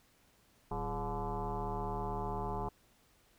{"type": "tone with frequency modulation", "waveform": "sine", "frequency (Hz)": 415.3, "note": "G#4", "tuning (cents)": 0, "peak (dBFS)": -34, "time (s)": [0.71, 2.69], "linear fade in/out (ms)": 5, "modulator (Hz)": 151, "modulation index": 4.1, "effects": ["pink hiss -68 dBFS RMS until 3.38 s"]}